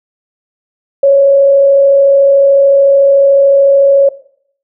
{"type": "tone with frequency modulation", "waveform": "sine", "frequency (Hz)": 554.4, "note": "C#5", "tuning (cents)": 0, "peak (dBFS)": -3, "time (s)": [1.03, 4.09], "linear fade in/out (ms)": 5, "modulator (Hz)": 33.7, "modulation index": 0.2, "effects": ["noise-tail reverb RT60 0.6 s tail -17 dB re dry"]}